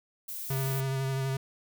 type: noise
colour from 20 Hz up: violet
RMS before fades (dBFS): -38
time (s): 0.28-0.81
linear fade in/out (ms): 10
type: tone with vibrato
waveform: square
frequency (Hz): 134.2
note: C3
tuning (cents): +44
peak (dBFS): -29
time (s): 0.5-1.37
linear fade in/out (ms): 5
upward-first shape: sine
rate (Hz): 12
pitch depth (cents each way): 20
effects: none